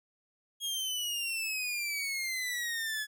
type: exponential sweep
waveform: sawtooth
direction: down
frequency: 3290 to 1695 Hz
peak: -29 dBFS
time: 0.6-3.07 s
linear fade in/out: 50 ms
effects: none